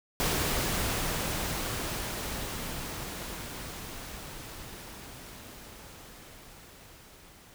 pink noise with level ramp, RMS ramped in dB -28 to -54 dBFS, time 0.2-7.54 s, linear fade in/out 0 ms, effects none

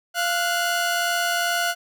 sawtooth tone pair together, 692.8 / 1468 Hz, F5 / F#6, -14 / -14 cents, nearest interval octave + minor second, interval 1300 cents, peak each -20 dBFS, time 0.14-1.75 s, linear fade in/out 50 ms, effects none

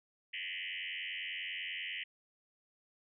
sine tone with frequency modulation, 2489 Hz, D#7, in tune, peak -38 dBFS, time 0.33-2.04 s, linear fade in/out 10 ms, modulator 90.1 Hz, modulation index 6.7, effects none

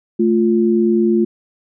sine tone pair together, 220 / 349.2 Hz, A3 / F4, 0 / 0 cents, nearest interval minor sixth, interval 800 cents, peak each -14 dBFS, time 0.19-1.25 s, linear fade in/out 10 ms, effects none

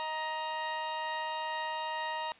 sawtooth tone pair together, 627 / 939.4 Hz, D#5 / A#5, +13 / +13 cents, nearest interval perfect fifth, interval 700 cents, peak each -37 / -30 dBFS, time 0-2.32 s, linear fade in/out 0 ms, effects white hiss -57 dBFS RMS until 2.39 s + resampled to 8000 Hz

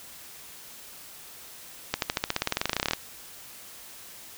accelerating click train, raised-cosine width 0.2 ms, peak -7 dBFS, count 22, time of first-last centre 1.94-2.934 s, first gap 82 ms, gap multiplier 0.94, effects white hiss -46 dBFS RMS until 4.37 s

